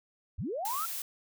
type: linear sweep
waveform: sine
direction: up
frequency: 49.32 to 1388 Hz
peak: -32 dBFS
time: 0.38-0.86 s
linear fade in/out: 10 ms
type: noise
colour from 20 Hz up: blue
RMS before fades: -37 dBFS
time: 0.65-1.02 s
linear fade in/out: 2 ms
effects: none